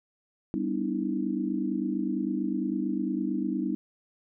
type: chord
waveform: sine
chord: E minor seventh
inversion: first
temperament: equal with one note detuned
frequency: 196 / 246.9 / 293.7 / 322.5 Hz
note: G3 / B3 / D4 / E4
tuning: 0 / 0 / 0 / -38 cents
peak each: -32 dBFS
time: 0.54-3.75 s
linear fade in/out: 0 ms
effects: none